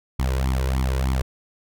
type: tone with flanger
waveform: sawtooth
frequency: 65.2 Hz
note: C2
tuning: 5 cents flat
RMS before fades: -22 dBFS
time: 0.19-1.22 s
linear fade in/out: 5 ms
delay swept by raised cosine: 0.89 to 2.09 ms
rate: 3.3 Hz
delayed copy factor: +0.85
effects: none